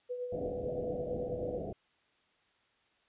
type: tone with tremolo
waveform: sine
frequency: 494.3 Hz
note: B4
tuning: 1 cent sharp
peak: -33 dBFS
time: 0.09-1.6 s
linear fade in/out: 20 ms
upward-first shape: triangle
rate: 9 Hz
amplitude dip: 55%
type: low-pass noise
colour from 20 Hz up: white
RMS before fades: -40 dBFS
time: 0.32-1.73 s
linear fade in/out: 5 ms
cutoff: 710 Hz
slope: 96 dB/octave
effects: white hiss -71 dBFS RMS until 3.08 s + resampled to 8000 Hz